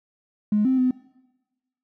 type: tone with pitch steps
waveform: triangle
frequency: 209.5 / 260.9 / 254.2 Hz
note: G#3 / C4 / C4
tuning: +15 / -5 / -50 cents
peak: -13 dBFS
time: 0.52-0.91 s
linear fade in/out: 5 ms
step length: 130 ms
effects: noise-tail reverb RT60 1.0 s tail -23 dB re dry + tanh soft clip ceiling -15 dBFS